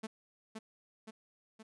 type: tone with echo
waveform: sawtooth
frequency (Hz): 220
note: A3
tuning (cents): 0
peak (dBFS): -34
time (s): 0.03-0.07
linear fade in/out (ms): 10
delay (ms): 520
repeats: 3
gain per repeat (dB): -4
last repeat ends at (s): 1.63
effects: resampled to 24000 Hz